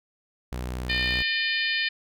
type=tone; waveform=sawtooth; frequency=62.1 Hz; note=B1; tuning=10 cents sharp; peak=-26 dBFS; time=0.52-1.22 s; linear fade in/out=0 ms
type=harmonic tone; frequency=604 Hz; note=D5; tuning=48 cents sharp; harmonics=3 / 4 / 5 / 6 / 7 / 8; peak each=-27 / -29 / -31 / -33 / -34 / -35 dBFS; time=0.89-1.89 s; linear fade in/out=10 ms
effects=none